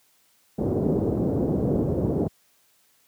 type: low-pass noise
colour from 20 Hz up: white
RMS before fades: -23 dBFS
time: 0.58-2.28 s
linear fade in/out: 10 ms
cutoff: 450 Hz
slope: 24 dB/octave
effects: white hiss -63 dBFS RMS until 3.07 s + high-pass 80 Hz 12 dB/octave